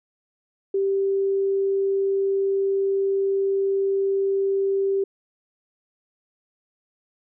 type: tone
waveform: sine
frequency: 391.4 Hz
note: G4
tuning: 3 cents flat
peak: -19 dBFS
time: 0.74-5.04 s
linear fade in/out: 5 ms
effects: none